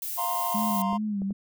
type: noise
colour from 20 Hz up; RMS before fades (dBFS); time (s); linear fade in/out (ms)
violet; -33; 0.02-0.82; 2
type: chord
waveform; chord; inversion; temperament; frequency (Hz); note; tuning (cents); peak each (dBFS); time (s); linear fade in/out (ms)
triangle; F suspended fourth; none; equal; 698.5 / 932.3 / 1046.5; F5 / Bb5 / C6; 0 / 0 / 0; -30 / -29 / -29; 0.17-0.98; 20
type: tone with vibrato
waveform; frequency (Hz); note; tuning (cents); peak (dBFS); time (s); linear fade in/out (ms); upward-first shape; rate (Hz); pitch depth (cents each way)
sine; 204.3; G#3; -28; -26; 0.54-1.33; 10; sine; 2.5; 85
type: clicks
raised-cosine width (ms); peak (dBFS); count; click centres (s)
2; -27; 3; 0.93 / 1.219 / 1.307
effects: none